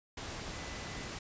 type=tone in noise; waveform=sine; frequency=2000 Hz; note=B6; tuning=21 cents sharp; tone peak=-52 dBFS; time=0.52-1.08 s; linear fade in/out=5 ms; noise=pink; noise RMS=-42 dBFS; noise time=0.17-1.19 s; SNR=-13 dB; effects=resampled to 16000 Hz